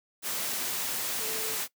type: tone in noise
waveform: sine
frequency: 440 Hz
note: A4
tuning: in tune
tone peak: -39 dBFS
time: 1.19-1.58 s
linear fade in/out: 50 ms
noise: white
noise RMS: -32 dBFS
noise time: 0.22-1.68 s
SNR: -10 dB
effects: noise-tail reverb RT60 0.1 s tail -19 dB re dry + high-pass 150 Hz 12 dB/octave